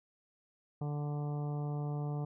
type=harmonic tone; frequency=146.83 Hz; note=D3; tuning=in tune; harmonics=1 / 2 / 3 / 4 / 5 / 6 / 7 / 8; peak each=-34 / -46 / -46 / -52 / -48 / -54 / -57 / -58 dBFS; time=0.81-2.25 s; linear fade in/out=5 ms; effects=none